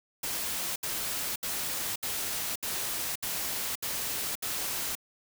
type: noise bursts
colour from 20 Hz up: white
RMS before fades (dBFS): -33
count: 8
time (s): 0.23-4.953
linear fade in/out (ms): 5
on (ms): 530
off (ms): 69
effects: none

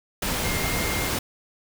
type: tone in noise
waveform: sine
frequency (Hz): 2120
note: C7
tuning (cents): +22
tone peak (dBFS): -32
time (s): 0.44-1.09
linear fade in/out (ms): 5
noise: pink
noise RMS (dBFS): -26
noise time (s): 0.22-1.19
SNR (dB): -9
effects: none

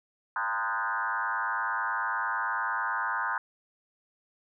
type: tone with frequency modulation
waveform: sine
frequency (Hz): 1244.5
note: D#6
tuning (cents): 0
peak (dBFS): -27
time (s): 0.36-3.38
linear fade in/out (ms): 2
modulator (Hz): 109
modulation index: 3.5
effects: none

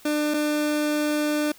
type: tone pair in turn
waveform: 30% pulse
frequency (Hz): 299.1 / 299.1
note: D4 / D4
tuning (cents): +32 / +32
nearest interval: unison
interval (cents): 0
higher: neither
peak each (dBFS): -19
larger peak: neither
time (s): 0.05-0.34 / 0.34-1.52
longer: second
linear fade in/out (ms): 5
effects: white hiss -51 dBFS RMS until 1.58 s

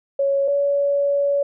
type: tone pair in turn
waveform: sine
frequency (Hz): 554.4 / 566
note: C#5 / C#5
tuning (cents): 0 / +36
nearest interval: unison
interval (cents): 36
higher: second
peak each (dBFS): -16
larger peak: neither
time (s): 0.19-0.48 / 0.48-1.43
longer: second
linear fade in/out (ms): 5
effects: none

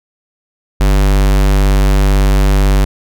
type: tone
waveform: square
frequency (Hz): 49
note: G1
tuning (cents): 0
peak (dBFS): -8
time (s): 0.8-2.85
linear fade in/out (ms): 10
effects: none

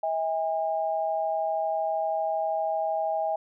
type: tone pair together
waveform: sine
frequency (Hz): 643.7 / 811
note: E5 / G#5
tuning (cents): -41 / -41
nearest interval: major third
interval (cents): 400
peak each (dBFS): -27 / -28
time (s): 0.03-3.36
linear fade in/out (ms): 5
effects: none

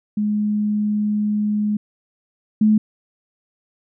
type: tone pair in turn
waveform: sine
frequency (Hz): 209.7 / 214.4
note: G#3 / A3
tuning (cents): +17 / -45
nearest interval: unison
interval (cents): 38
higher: second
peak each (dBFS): -17 / -11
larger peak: second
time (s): 0.17-1.77 / 2.61-2.78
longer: first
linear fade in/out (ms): 5
effects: none

